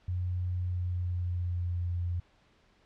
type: tone with pitch glide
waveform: sine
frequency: 90 to 87.59 Hz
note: F#2 to F2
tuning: -47 to +6 cents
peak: -29 dBFS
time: 0.08-2.2 s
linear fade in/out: 5 ms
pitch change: -47 cents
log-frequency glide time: 0.51-1.88 s
effects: pink hiss -65 dBFS RMS until 2.85 s + low-pass 4000 Hz 12 dB/octave

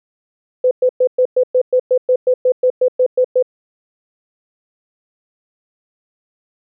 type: tone bursts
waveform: sine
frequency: 506 Hz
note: B4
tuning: 42 cents sharp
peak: -9 dBFS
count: 16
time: 0.64-3.426 s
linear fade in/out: 5 ms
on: 71 ms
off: 110 ms
effects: none

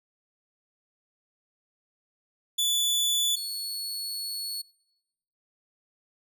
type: tone pair in turn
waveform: sawtooth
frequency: 3466 / 4395 Hz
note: A7 / C#8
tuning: -27 / -16 cents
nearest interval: major third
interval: 411 cents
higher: second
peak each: -20 / -29 dBFS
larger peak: first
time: 2.58-3.36 / 3.36-4.62 s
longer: second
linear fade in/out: 10 ms
effects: noise-tail reverb RT60 0.9 s tail -22 dB re dry

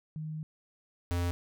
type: tone pair in turn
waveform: sine / square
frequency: 155.56 / 87.31 Hz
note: D#3 / F2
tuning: 0 / 0 cents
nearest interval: minor seventh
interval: 1000 cents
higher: first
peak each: -35 / -29 dBFS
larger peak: second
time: 0.16-0.43 / 1.11-1.31 s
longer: first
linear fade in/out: 0 ms
effects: none

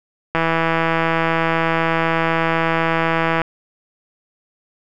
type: click train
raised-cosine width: 0.5 ms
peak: -3 dBFS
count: 504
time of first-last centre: 0.35-3.417 s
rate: 164 Hz
effects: none

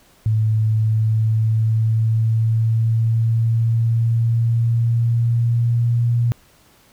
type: tone with pitch glide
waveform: sine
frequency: 109.4 to 118.61 Hz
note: A2 to A#2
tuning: -9 to +30 cents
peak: -14 dBFS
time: 0.26-6.32 s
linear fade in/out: 0 ms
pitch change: +139 cents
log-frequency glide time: 0.64-6.12 s
effects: pink hiss -53 dBFS RMS until 6.92 s

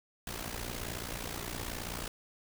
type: noise with amplitude modulation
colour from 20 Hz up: pink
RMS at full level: -36 dBFS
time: 0.27-2.08 s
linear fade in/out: 2 ms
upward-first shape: sine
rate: 58.9 Hz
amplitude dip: 75%
effects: none

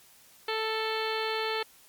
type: harmonic tone with a mistuned harmonic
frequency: 440.7 Hz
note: A4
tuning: 3 cents sharp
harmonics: 1 / 2 / 3 / 4 / 5 / 6 / 7 / 8 / 9 / 10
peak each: -32 / -35 / -37 / -38 / -39 / -40 / -40 / -41 / -42 / -42 dBFS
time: 0.48-1.63 s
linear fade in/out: 5 ms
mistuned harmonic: 9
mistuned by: +49 cents
effects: white hiss -57 dBFS RMS until 1.88 s + MP3 96 kbps

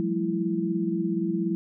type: tone cluster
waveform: sine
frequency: 173.8 / 190.8 / 214.6 / 331.6 Hz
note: F3 / G3 / A3 / E4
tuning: -8 / -47 / -43 / +10 cents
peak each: -31 / -29 / -32 / -27 dBFS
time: 0-1.55 s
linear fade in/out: 0 ms
effects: none

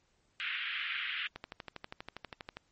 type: band-pass noise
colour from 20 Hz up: white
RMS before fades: -37 dBFS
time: 0.4-1.27 s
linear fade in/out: 0 ms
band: 1400 to 3200 Hz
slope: 48 dB/octave
type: click train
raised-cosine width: 0.3 ms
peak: -25 dBFS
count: 16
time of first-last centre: 1.36-2.57 s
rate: 12.4 Hz
effects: pink hiss -73 dBFS RMS until 2.71 s + MP3 32 kbps

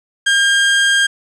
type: tone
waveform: 30% pulse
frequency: 1608 Hz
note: G6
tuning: 44 cents sharp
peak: -8 dBFS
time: 0.26-1.07 s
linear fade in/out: 10 ms
effects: resampled to 22050 Hz + 7-bit

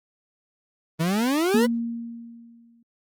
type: exponential sweep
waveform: 40% pulse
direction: up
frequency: 155.56 to 510 Hz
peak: -19 dBFS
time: 0.99-1.67 s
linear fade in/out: 20 ms
type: tone with exponential decay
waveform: sine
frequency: 233.1 Hz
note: A#3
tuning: in tune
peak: -16 dBFS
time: 1.54-2.83 s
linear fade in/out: 5 ms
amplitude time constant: 280 ms
effects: Opus 32 kbps

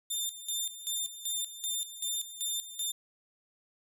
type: tone with tremolo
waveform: 15% pulse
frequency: 3597 Hz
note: A7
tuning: 37 cents sharp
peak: -24 dBFS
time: 0.1-2.92 s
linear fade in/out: 10 ms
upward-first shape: square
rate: 2.6 Hz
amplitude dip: 75%
effects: none

